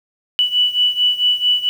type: beating tone pair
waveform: sine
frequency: 2960 / 2964.5 Hz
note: F#7 / F#7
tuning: 0 / +3 cents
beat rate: 4.5 Hz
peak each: -15 / -18 dBFS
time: 0.39-1.69 s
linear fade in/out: 0 ms
effects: 7-bit